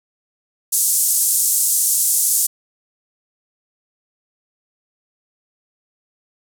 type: band-pass noise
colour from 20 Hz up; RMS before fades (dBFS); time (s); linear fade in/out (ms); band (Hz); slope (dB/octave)
pink; -17; 0.72-2.47; 10; 7400 to 13000; 24
effects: none